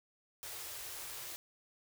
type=band-stop noise; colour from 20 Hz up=white; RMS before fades=-45 dBFS; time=0.43-1.36 s; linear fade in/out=0 ms; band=140 to 300 Hz; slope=96 dB/octave; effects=none